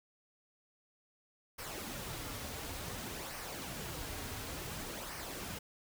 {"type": "noise with flanger", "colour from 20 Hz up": "pink", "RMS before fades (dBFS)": -43, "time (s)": [1.58, 5.59], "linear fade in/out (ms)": 10, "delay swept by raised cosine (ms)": [0.27, 5.97], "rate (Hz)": 0.56, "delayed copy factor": -0.5, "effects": []}